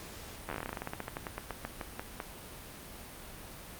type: slowing click train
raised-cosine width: 0.5 ms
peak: -21 dBFS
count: 26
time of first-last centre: 0.49-2.202 s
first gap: 11 ms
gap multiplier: 1.13
effects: pink hiss -47 dBFS RMS until 3.79 s + Opus 48 kbps